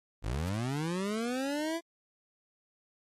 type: linear sweep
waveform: 25% pulse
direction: up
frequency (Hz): 44.66 to 340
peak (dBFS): -27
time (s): 0.22-1.81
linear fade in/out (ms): 50
type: noise with exponential growth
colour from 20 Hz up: white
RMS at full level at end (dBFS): -44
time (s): 0.38-0.49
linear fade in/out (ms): 1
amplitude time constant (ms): 22
effects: low-pass 11000 Hz 12 dB/octave + MP3 64 kbps